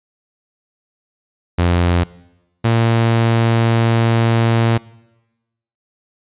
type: tone pair in turn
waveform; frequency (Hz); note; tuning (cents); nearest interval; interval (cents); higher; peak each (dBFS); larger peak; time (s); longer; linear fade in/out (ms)
sawtooth; 87.31 / 114.99; F2 / A#2; 0 / -23; perfect fourth; 477; second; -8; neither; 1.58-2.04 / 2.64-4.78; second; 10
effects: noise-tail reverb RT60 1.0 s tail -21 dB re dry + resampled to 8000 Hz